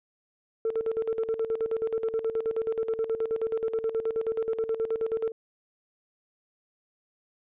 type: tone with tremolo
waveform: sine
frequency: 448.2 Hz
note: A4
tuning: 32 cents sharp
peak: -22 dBFS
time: 0.65-5.32 s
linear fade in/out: 2 ms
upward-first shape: square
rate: 9.4 Hz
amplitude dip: 75%
effects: tanh soft clip ceiling -21 dBFS + resampled to 8000 Hz